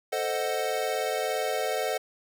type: chord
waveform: square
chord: A diminished seventh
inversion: none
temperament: equal with one note detuned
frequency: 441.5 / 523.3 / 622.3 / 740 Hz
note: A4 / C5 / Eb5 / Gb5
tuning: +6 / 0 / 0 / 0 cents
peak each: -33 dBFS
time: 0.12-1.98 s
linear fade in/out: 10 ms
effects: none